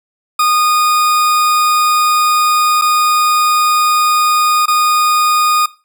40% pulse tone with dropouts, 1230 Hz, D#6, 20 cents flat, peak -9 dBFS, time 0.39-5.66 s, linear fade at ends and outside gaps 5 ms, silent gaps 2.814-2.819 / 4.658-4.68 s, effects noise-tail reverb RT60 0.3 s tail -17 dB re dry

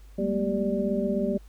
sine tone cluster, 192.9 / 209 / 236.2 / 391.8 / 588 Hz, G3 / G#3 / A#3 / G4 / D5, -28 / +11 / +23 / -1 / +2 cents, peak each -30 dBFS, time 0.18-1.38 s, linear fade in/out 10 ms, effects added 50 Hz sine -45 dBFS peak until 1.48 s + pink hiss -61 dBFS RMS until 1.48 s

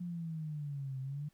sine exponential two-way sweep, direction down then up, 178.2 to 130.81 to 151.1 Hz, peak -37 dBFS, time 0-1.29 s, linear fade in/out 10 ms, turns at 1 s, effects pink hiss -73 dBFS RMS until 1.33 s

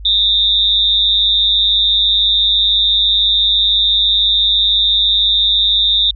sine tone with amplitude modulation, 3670 Hz, A#7, 28 cents flat, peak -6 dBFS, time 0.05-6.11 s, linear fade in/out 5 ms, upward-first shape sine, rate 206 Hz, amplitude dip 85%, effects added 50 Hz sine -28 dBFS peak until 6.15 s

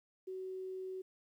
sine tone, 375.4 Hz, F#4, 25 cents sharp, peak -40 dBFS, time 0.27-1.02 s, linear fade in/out 10 ms, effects 12-bit

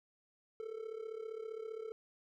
triangle tone with amplitude modulation, 443.2 Hz, A4, 13 cents sharp, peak -36 dBFS, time 0.6-1.92 s, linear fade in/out 0 ms, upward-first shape sine, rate 35.2 Hz, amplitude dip 80%, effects none

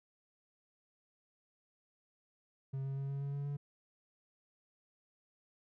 triangle tone with pitch steps, 134.9 / 136.23 / 137.58 / 138.93 / 140.3 / 141.69 / 143.09 Hz, C#3 / C#3 / C#3 / C#3 / C#3 / C#3 / D3, -47 / -30 / -13 / +4 / +21 / +38 / -45 cents, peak -34 dBFS, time 2.73-3.57 s, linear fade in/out 10 ms, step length 120 ms, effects none

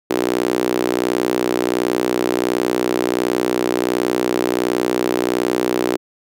sawtooth tone with high-pass filter, 61.4 Hz, B1, 9 cents flat, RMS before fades -19 dBFS, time 0.1-5.97 s, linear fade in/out 5 ms, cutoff 350 Hz, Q 3.2, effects none

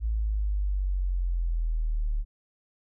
sine exponential sweep, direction down, 55.6 to 36.52 Hz, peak -24 dBFS, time 0-2.25 s, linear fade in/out 50 ms, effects none

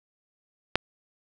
click, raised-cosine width 0.3 ms, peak -4 dBFS, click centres 0.756 s, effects none

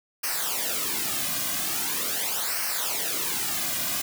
white noise with flanger, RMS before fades -28 dBFS, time 0.23-4.02 s, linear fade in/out 10 ms, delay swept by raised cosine 0.27 to 2.27 ms, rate 0.42 Hz, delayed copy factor -0.75, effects none

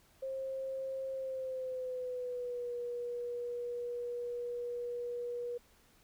sine tone with pitch glide, 532 to 482.2 Hz, C5 to B4, +29 to -41 cents, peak -36 dBFS, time 0.22-5.58 s, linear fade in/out 10 ms, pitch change -170 cents, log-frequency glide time 1.13-2.73 s, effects pink hiss -66 dBFS RMS until 6.03 s

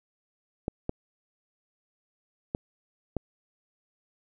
clicks, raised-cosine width 2 ms, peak -15 dBFS, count 4, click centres 0.681 / 0.894 / 2.549 / 3.167 s, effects none

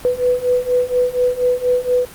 sine beating tone pair, 493.9 / 498.1 Hz, B4 / B4, 0 / +15 cents, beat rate 4.2 Hz, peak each -18 / -16 dBFS, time 0.05-2.05 s, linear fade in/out 0 ms, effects pink hiss -37 dBFS RMS until 2.14 s + Opus 32 kbps

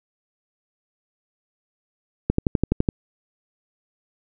click train, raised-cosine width 3 ms, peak -5 dBFS, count 8, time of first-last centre 2.3-2.888 s, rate 11.9 Hz, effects none

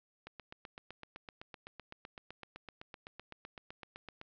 click train, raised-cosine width 0.3 ms, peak -30 dBFS, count 32, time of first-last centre 0.27-4.214 s, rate 7.86 Hz, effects low-pass 5000 Hz 12 dB/octave

